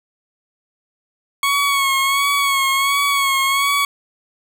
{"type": "tone with vibrato", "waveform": "20% pulse", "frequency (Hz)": 1107, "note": "C#6", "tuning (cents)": -3, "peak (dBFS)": -10, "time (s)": [1.43, 3.85], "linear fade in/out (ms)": 2, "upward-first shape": "sine", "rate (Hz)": 1.4, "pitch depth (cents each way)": 40, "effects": []}